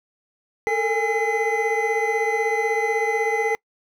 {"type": "tone cluster", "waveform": "triangle", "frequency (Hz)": [439.4, 455.5, 820, 2034], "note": ["A4", "A#4", "G#5", "C7"], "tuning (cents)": [-2, -40, -22, -50], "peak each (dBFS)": -23, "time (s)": [0.67, 3.55], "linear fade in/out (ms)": 0, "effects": ["noise-tail reverb RT60 0.1 s tail -26 dB re dry"]}